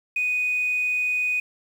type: tone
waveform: sine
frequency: 2487 Hz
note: D#7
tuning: 1 cent flat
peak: -20 dBFS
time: 0.16-1.4 s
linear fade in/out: 5 ms
effects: tanh soft clip ceiling -16 dBFS + 8-bit